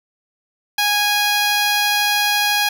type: tone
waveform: 10% pulse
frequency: 826 Hz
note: G#5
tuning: 10 cents flat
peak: -7 dBFS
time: 0.78-2.69 s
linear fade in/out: 5 ms
effects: none